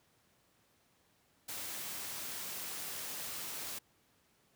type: noise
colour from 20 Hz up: white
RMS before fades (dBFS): -42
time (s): 1.48-3.79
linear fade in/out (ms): 10
effects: pink hiss -71 dBFS RMS until 4.55 s + high-pass 80 Hz 12 dB/octave